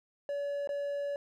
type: tone with dropouts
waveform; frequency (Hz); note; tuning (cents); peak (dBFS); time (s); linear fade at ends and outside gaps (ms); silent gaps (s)
triangle; 570; C#5; +48; -30; 0.29-1.16; 1; 0.674-0.691
effects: none